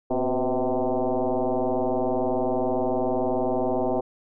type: tone with frequency modulation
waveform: sine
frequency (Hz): 137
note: C#3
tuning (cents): -20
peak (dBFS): -21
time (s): 0.1-4.01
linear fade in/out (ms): 10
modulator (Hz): 127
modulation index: 5.5
effects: none